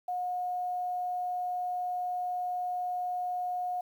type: tone with quantisation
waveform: sine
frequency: 722 Hz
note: F#5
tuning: 43 cents flat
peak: -30 dBFS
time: 0.08-3.81 s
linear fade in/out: 5 ms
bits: 10
effects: none